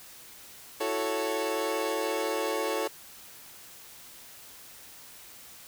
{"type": "chord", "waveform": "30% pulse", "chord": "F# minor seventh", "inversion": "third", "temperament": "equal", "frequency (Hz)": [329.6, 370, 440, 554.4], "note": ["E4", "F#4", "A4", "C#5"], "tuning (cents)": [0, 0, 0, 0], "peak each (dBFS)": [-33, -34, -29, -30], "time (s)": [0.8, 2.88], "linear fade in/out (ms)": 10, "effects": ["white hiss -49 dBFS RMS until 5.67 s"]}